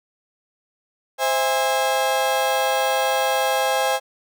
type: chord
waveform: 35% pulse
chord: C augmented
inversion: none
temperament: just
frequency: 523.3 / 654.1 / 817.6 Hz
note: C5 / E5 / G#5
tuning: 0 / -14 / -27 cents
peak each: -21 / -24 / -20 dBFS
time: 1.18-4 s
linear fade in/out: 50 ms
effects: none